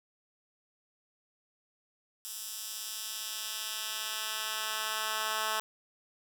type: tone with high-pass filter sweep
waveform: 10% pulse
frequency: 217.6 Hz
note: A3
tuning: 19 cents flat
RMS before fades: -36 dBFS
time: 2.25-5.6 s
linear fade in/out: 0 ms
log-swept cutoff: 6700 to 1100 Hz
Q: 0.78
effects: none